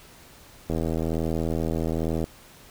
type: click train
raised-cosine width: 2 ms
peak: -14 dBFS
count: 126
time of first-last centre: 0.7-2.241 s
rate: 81.1 Hz
effects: pink hiss -50 dBFS RMS until 2.7 s